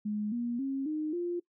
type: tone with pitch steps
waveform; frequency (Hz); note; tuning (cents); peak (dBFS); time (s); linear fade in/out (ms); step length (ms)
sine; 210 / 238.5 / 270.8 / 307.5 / 349.1; G#3 / A#3 / C#4 / D#4 / F4; +19 / +40 / -40 / -20 / -1; -30; 0.05-1.4; 10; 270
effects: noise-tail reverb RT60 0.1 s tail -22 dB re dry